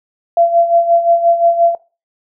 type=tone with tremolo; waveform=sine; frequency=681 Hz; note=F5; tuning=44 cents flat; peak=-6 dBFS; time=0.37-1.75 s; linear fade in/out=2 ms; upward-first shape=sine; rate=5.7 Hz; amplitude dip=70%; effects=noise-tail reverb RT60 0.3 s tail -19 dB re dry